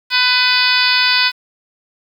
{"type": "harmonic tone", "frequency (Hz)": 499.8, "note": "B4", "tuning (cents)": 21, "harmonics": [2, 3, 4, 5, 6, 7, 8, 9, 10], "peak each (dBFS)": [-22, -18, -21, -18, -24, -20, -22, -18, -20], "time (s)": [0.1, 1.32], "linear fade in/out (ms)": 50, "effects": ["7-bit"]}